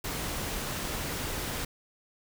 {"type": "noise", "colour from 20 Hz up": "pink", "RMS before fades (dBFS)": -34, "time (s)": [0.04, 1.65], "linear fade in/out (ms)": 5, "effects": []}